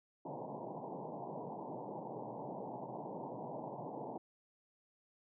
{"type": "band-pass noise", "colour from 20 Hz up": "white", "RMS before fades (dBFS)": -45, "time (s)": [0.25, 4.18], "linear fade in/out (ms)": 5, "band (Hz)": [120, 960], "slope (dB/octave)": 96, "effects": []}